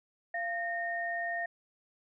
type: tone pair together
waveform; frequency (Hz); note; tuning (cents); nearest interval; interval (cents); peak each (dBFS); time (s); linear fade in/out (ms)
sine; 689 / 1839.4; F5 / A#6; -24 / -24; octave + perfect fourth; 1700; -35 / -34; 0.34-1.46; 5
effects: none